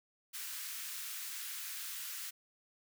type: high-pass noise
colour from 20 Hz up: white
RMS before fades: -43 dBFS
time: 0.33-2.31 s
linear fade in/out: 20 ms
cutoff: 1300 Hz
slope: 24 dB/octave
effects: none